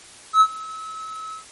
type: tone with ADSR envelope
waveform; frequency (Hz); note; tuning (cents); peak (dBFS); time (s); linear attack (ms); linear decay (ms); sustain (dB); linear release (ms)
triangle; 1292; E6; -35; -6; 0.33-1.45; 74; 65; -23; 110
effects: white hiss -44 dBFS RMS until 1.51 s + MP3 48 kbps